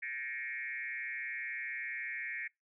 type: tone with frequency modulation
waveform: sine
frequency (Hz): 2019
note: B6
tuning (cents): +38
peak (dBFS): -37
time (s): 0.02-2.48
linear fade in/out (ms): 10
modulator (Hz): 134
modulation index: 2.3
effects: noise-tail reverb RT60 0.2 s tail -25 dB re dry